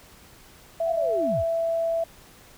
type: tone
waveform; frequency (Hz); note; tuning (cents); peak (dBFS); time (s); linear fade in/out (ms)
sine; 663; E5; +10; -22; 0.8-2.04; 5
type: linear sweep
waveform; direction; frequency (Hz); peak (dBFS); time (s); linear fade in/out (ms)
sine; down; 784 to 36.81; -27; 0.85-1.45; 50
effects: pink hiss -51 dBFS RMS until 2.57 s